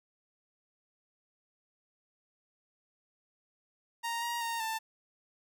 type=tone with pitch steps; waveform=sawtooth; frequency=931 / 944 / 925 / 889 Hz; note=A#5 / A#5 / A#5 / A5; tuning=-2 / +22 / -14 / +18 cents; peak=-29 dBFS; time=4.03-4.79 s; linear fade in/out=20 ms; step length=190 ms; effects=none